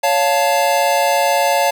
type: chord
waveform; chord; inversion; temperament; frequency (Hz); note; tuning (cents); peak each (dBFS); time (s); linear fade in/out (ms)
square; Db augmented; none; equal with one note detuned; 560.5 / 698.5 / 880; Db5 / F5 / A5; +19 / 0 / 0; -18; 0.03-1.71; 10
effects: none